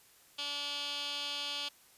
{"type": "tone with band-pass filter", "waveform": "15% pulse", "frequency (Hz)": 288, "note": "D4", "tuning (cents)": -34, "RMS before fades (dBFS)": -38, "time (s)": [0.38, 1.69], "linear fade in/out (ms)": 10, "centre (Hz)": 3700, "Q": 5.6, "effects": ["white hiss -62 dBFS RMS until 1.97 s", "resampled to 32000 Hz"]}